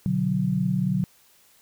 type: chord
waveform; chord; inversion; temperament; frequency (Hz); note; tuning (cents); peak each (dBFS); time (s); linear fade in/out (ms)
sine; B minor; none; equal; 123.47 / 146.83 / 185; B2 / D3 / F#3; 0 / 0 / 0; -29 / -26 / -23; 0.06-1.04; 0
effects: white hiss -58 dBFS RMS until 1.61 s